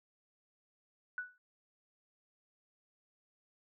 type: tone with exponential decay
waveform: sine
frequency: 1480 Hz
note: F#6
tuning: in tune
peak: -33 dBFS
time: 1.18-1.38 s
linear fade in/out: 1 ms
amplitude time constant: 42 ms
effects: none